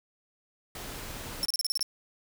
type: noise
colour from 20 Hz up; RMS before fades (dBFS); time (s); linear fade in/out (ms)
pink; -40; 0.75-1.46; 2
type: tone bursts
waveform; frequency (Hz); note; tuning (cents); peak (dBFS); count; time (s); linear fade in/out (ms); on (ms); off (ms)
sawtooth; 5400; E8; +41; -23; 8; 1.43-1.828; 0; 20; 34
type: click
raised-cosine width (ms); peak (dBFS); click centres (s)
0.3; -31; 1.794
effects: none